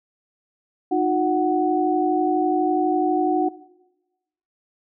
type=tone cluster; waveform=sine; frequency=307.2 / 359.3 / 743 Hz; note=D#4 / F4 / F#5; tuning=-22 / +49 / +7 cents; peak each=-22 dBFS; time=0.91-3.49 s; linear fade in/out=10 ms; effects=noise-tail reverb RT60 1.0 s tail -18 dB re dry